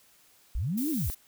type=linear two-way sweep; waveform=sine; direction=up then down; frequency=39.12 to 330 to 42.26 Hz; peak=-27 dBFS; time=0.55-1.1 s; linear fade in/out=0 ms; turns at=0.9 s
type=noise; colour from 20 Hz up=violet; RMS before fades=-37 dBFS; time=0.77-1.15 s; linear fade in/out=10 ms
effects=white hiss -61 dBFS RMS until 1.27 s